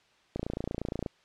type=click train; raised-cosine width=2 ms; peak=-19 dBFS; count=21; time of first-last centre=0.36-1.062 s; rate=28.5 Hz; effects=white hiss -64 dBFS RMS until 1.24 s + low-pass 4000 Hz 12 dB/octave